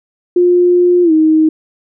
sine tone with pitch glide, 354.8 to 314.3 Hz, F4 to D#4, +27 to +18 cents, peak -6 dBFS, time 0.36-1.49 s, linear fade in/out 5 ms, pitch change -209 cents, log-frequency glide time 1.03-1.12 s, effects none

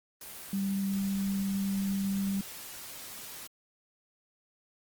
sine tone in noise, 196 Hz, G3, in tune, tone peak -28 dBFS, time 0.53-2.41 s, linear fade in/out 2 ms, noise white, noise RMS -44 dBFS, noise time 0.21-3.47 s, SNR +13 dB, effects Opus 24 kbps

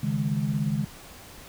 sine chord, C# suspended second, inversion none, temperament equal, 138.59 / 155.56 / 207.7 Hz, C#3 / D#3 / G#3, 0 / 0 / 0 cents, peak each -28 dBFS, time 0.03-0.85 s, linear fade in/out 5 ms, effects pink hiss -46 dBFS RMS until 1.48 s

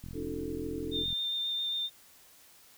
click train, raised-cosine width 5 ms, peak -31 dBFS, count 48, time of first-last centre 0.04-1.128 s, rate 43.2 Hz
sine chord, D# half-diminished seventh, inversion third, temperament equal with one note detuned, 277.2 / 311.1 / 363 / 440 Hz, C#4 / D#4 / F#4 / A4, 0 / 0 / -33 / 0 cents, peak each -40 / -39 / -43 / -39 dBFS, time 0.13-1.06 s, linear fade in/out 50 ms
sine tone with vibrato, 3615 Hz, A7, 46 cents sharp, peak -30 dBFS, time 0.91-1.9 s, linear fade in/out 50 ms, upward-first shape sine, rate 7.4 Hz, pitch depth 13 cents each way
effects white hiss -58 dBFS RMS until 2.77 s

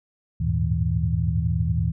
sine tone cluster, 77.3 / 96.3 / 105.5 / 117.8 / 161.7 Hz, D#2 / G2 / G#2 / A#2 / E3, -11 / -30 / +28 / +19 / -33 cents, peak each -25 / -30 / -27 / -27 / -25 dBFS, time 0.4-1.92 s, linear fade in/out 10 ms, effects none

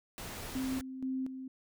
pink noise, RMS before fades -43 dBFS, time 0.18-0.81 s, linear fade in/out 0 ms
sine tone with tremolo, 261.6 Hz, C4, in tune, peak -32 dBFS, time 0.55-1.48 s, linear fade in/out 5 ms, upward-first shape square, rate 2.1 Hz, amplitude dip 60%
effects none

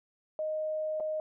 sine tone with dropouts, 621 Hz, D#5, 3 cents flat, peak -30 dBFS, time 0.39-1.2 s, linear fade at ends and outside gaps 1 ms, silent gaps 1-1.005 s, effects none

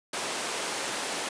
pink high-pass noise, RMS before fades -32 dBFS, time 0.13-1.29 s, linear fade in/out 5 ms, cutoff 400 Hz, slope 12 dB/octave, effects resampled to 22050 Hz

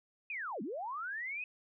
sine linear two-way sweep, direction down then up, 2566 to 184.2 to 2566 Hz, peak -37 dBFS, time 0.3-1.44 s, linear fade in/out 2 ms, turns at 0.62 s, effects none

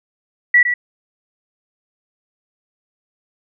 sine tone with echo, 1948 Hz, B6, 24 cents flat, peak -7 dBFS, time 0.54-0.63 s, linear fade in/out 5 ms, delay 110 ms, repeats 1, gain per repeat -8 dB, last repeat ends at 0.74 s, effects none

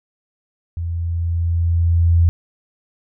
sine tone with level ramp, 84.6 Hz, E2, 45 cents sharp, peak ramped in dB -21 to -9 dBFS, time 0.77-2.29 s, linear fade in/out 0 ms, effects none

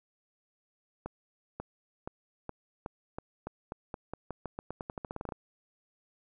accelerating click train, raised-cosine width 1 ms, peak -23 dBFS, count 24, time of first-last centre 1.06-5.322 s, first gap 540 ms, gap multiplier 0.88, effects none

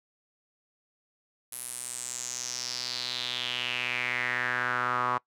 sawtooth tone with band-pass filter sweep, 124 Hz, B2, 7 cents sharp, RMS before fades -32 dBFS, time 1.52-5.18 s, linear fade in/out 5 ms, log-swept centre 11000 to 1100 Hz, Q 4.7, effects noise-tail reverb RT60 0.1 s tail -22 dB re dry

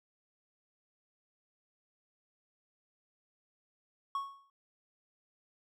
triangle tone with exponential decay, 1105 Hz, C#6, 6 cents flat, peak -28 dBFS, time 4.15-4.5 s, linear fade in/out 2 ms, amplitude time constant 75 ms, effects none

